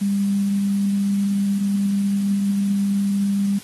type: tone with quantisation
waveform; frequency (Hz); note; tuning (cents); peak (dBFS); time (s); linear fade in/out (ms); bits
sine; 199.3; G3; +29; -17; 0.01-3.59; 10; 7
effects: white hiss -42 dBFS RMS until 3.63 s + AAC 32 kbps